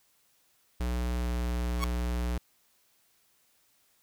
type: tone with pitch glide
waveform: square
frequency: 60.7 to 60.14 Hz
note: B1 to B1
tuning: -29 to -45 cents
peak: -29 dBFS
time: 0.8-2.38 s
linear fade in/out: 5 ms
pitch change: -16 cents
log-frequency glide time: 1.16-1.28 s
type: tone with exponential growth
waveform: sawtooth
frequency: 1108 Hz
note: C#6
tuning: 1 cent flat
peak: -23 dBFS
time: 1.76-1.84 s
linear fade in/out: 0 ms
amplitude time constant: 17 ms
effects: white hiss -68 dBFS RMS until 4.02 s